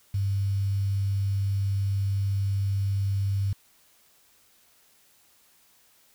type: tone with quantisation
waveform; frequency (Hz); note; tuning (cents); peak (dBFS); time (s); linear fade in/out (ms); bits
sine; 98.6; G2; +11; -23; 0.14-3.53; 5; 8
effects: white hiss -61 dBFS RMS until 6.14 s